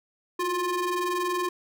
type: ring-modulated tone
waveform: square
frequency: 349.2 Hz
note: F4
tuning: in tune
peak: -23 dBFS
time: 0.39-1.49 s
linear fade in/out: 5 ms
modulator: 709 Hz
effects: none